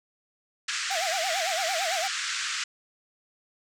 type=band-pass noise; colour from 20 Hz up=pink; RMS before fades=-31 dBFS; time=0.68-2.64 s; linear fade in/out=5 ms; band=1300 to 7900 Hz; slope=48 dB/octave
type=tone with vibrato; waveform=square; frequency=710 Hz; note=F5; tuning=28 cents sharp; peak=-29 dBFS; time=0.9-2.08 s; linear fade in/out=10 ms; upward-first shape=sine; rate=8.9 Hz; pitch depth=190 cents each way
effects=none